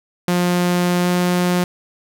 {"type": "tone with pitch glide", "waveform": "sawtooth", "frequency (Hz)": [177.2, 178.33], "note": ["F3", "F3"], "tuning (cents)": [25, 36], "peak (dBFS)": -11, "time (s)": [0.28, 1.64], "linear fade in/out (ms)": 2, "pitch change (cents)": 11, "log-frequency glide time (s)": [1.01, 1.08], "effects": []}